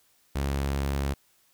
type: tone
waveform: sawtooth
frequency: 69.3 Hz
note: C#2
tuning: in tune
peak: -22 dBFS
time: 0.35-1.14 s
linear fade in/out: 10 ms
effects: white hiss -65 dBFS RMS until 1.53 s